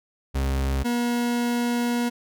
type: tone pair in turn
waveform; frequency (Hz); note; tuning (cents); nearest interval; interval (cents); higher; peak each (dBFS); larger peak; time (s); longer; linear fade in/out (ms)
40% pulse; 67.3 / 239.8; C2 / A#3; +49 / +49; octave + minor seventh; 2200; second; -21; neither; 0.34-0.84 / 0.84-2.1; second; 20
effects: none